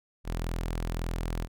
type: tone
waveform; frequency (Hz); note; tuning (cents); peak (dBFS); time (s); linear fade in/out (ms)
sawtooth; 41.81; E1; +25; -26; 0.24-1.48; 50
effects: none